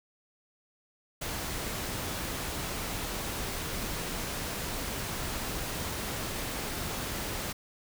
pink noise, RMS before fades -35 dBFS, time 1.21-7.53 s, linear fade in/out 10 ms, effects none

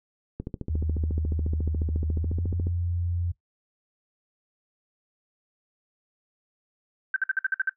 click train, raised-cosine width 3 ms, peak -19 dBFS, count 33, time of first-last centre 0.4-2.67 s, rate 14.1 Hz
sine tone with pitch glide, 78.2 to 86.77 Hz, D#2 to F2, +9 to -11 cents, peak -25 dBFS, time 0.69-3.32 s, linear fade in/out 10 ms, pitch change +180 cents, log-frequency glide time 2.08-2.48 s
sine tone bursts, 1550 Hz, G6, 20 cents flat, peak -21 dBFS, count 8, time 7.14-7.694 s, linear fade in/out 2 ms, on 22 ms, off 54 ms
effects noise-tail reverb RT60 0.1 s tail -17 dB re dry

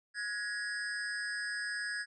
square tone with amplitude modulation, 1669 Hz, G#6, 8 cents sharp, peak -32 dBFS, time 0.14-2.06 s, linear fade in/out 50 ms, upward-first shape sine, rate 221 Hz, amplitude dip 80%, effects resampled to 22050 Hz

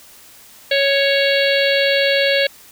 harmonic tone, 554.4 Hz, C#5, in tune, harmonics 1 / 3 / 4 / 5 / 6 / 7 / 8, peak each -16 / -21 / -22 / -23 / -24 / -24 / -25 dBFS, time 0.71-2.47 s, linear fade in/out 5 ms, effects white hiss -44 dBFS RMS until 2.71 s

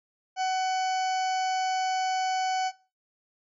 harmonic tone, 750 Hz, F#5, 23 cents sharp, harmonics 1 / 2 / 3 / 4 / 6 / 7 / 8 / 9, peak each -25 / -37 / -39 / -41 / -42 / -44 / -43 / -47 dBFS, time 0.36-2.72 s, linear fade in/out 50 ms, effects noise-tail reverb RT60 0.3 s tail -18 dB re dry

